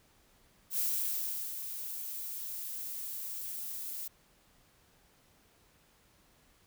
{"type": "noise with ADSR envelope", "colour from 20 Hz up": "violet", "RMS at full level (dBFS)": -31, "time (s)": [0.7, 4.08], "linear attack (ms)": 78, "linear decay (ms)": 740, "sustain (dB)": -9, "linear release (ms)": 6, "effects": ["pink hiss -66 dBFS RMS until 6.66 s"]}